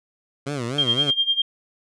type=tone with vibrato; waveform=15% pulse; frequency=130.81 Hz; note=C3; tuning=in tune; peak=-19 dBFS; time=0.46-1.11 s; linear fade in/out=10 ms; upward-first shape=sine; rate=3.9 Hz; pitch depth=210 cents each way
type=tone with tremolo; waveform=sine; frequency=3200 Hz; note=G7; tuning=35 cents sharp; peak=-15 dBFS; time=0.78-1.42 s; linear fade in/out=5 ms; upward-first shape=sine; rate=10 Hz; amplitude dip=85%
effects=resampled to 22050 Hz